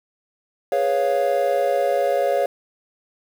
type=chord; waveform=triangle; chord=C# dominant seventh; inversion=second; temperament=equal; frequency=415.3 / 493.9 / 554.4 / 698.5 Hz; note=G#4 / B4 / C#5 / E#5; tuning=0 / 0 / 0 / 0 cents; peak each=-24 / -24 / -18 / -21 dBFS; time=0.72-2.46 s; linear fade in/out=2 ms; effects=7-bit